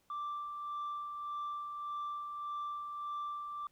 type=tone with tremolo; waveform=sine; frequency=1174.7 Hz; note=D6; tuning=in tune; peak=-34 dBFS; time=0.1-3.67 s; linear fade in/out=2 ms; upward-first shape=sine; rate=1.7 Hz; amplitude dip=45%; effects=tanh soft clip ceiling -35 dBFS + pink hiss -73 dBFS RMS until 3.71 s